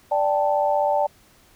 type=chord; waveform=sine; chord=D suspended fourth; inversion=none; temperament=equal; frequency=587.3 / 784 / 880 Hz; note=D5 / G5 / A5; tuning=0 / 0 / 0 cents; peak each=-21 / -23 / -23 dBFS; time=0.11-1.07 s; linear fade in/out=10 ms; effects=pink hiss -55 dBFS RMS until 1.55 s